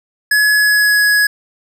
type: tone with pitch glide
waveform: square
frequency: 1695 to 1676.5 Hz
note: G#6 to G#6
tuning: +35 to +16 cents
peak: -10 dBFS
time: 0.31-1.27 s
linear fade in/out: 5 ms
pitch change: -19 cents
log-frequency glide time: 0.53-1.04 s
effects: none